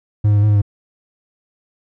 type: tone with pitch steps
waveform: triangle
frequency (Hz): 105 / 103.7 / 102.5 / 106.3 / 103.8 / 101.6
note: G#2 / G#2 / G#2 / G#2 / G#2 / G#2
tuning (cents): +19 / -2 / -22 / +41 / 0 / -38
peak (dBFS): -8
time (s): 0.24-0.618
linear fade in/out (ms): 10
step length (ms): 63
effects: none